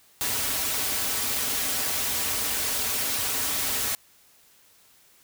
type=noise with comb filter; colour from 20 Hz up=white; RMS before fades=-27 dBFS; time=0.21-3.95 s; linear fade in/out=0 ms; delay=5.7 ms; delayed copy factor=-0.65; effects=white hiss -58 dBFS RMS until 5.23 s